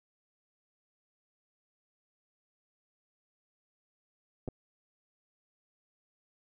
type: clicks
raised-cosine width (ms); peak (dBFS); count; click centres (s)
2; -25; 2; 4.478 / 4.486
effects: none